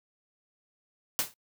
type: noise with exponential decay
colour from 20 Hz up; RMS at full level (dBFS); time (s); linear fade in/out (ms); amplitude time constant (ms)
white; -24; 1.19-1.34; 0; 32
effects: noise-tail reverb RT60 0.1 s tail -26 dB re dry